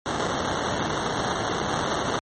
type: noise with sample-and-hold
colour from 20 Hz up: violet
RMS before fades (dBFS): -26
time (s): 0.06-2.19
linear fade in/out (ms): 0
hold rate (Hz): 2450
effects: high-pass 80 Hz 12 dB/octave + MP3 32 kbps